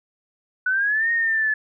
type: linear two-way sweep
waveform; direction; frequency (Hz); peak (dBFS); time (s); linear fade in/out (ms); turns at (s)
sine; up then down; 1478 to 1864.7 to 1721; -18; 0.66-1.54; 5; 1.11
effects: none